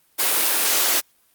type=high-pass noise; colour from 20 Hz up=white; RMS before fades=-19 dBFS; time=0.18-1.01 s; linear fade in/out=20 ms; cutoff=290 Hz; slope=24 dB/octave; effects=white hiss -61 dBFS RMS until 1.34 s + Opus 32 kbps